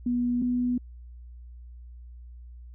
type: tone pair in turn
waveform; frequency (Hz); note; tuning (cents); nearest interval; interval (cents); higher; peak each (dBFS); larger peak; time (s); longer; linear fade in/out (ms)
sine; 243.5 / 246.5; B3 / B3; -24 / -3; unison; 21; second; -23; neither; 0.06-0.42 / 0.42-0.78; neither; 5
effects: added 60 Hz sine -42 dBFS peak until 2.74 s